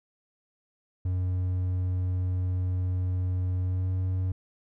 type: tone with pitch glide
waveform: triangle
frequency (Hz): 91.4 to 92.73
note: F#2 to F#2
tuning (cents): -21 to +4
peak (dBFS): -23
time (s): 1.05-4.32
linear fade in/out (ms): 5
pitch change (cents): +25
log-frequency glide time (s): 3.62-3.89
effects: none